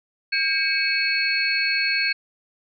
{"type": "tone cluster", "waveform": "sine", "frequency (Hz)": [1606, 2243, 2579, 4349], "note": ["G6", "C#7", "E7", "C#8"], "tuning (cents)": [41, 20, -39, -34], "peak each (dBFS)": -25, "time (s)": [0.32, 2.13], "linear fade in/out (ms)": 10, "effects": []}